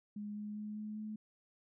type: tone with pitch steps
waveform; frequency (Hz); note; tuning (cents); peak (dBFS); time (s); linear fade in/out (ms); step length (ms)
sine; 207.7 / 209.4 / 211.1 / 212.8 / 214.5; G#3 / G#3 / G#3 / G#3 / A3; 0 / +15 / +29 / +42 / -44; -40; 0.16-1.16; 5; 200
effects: none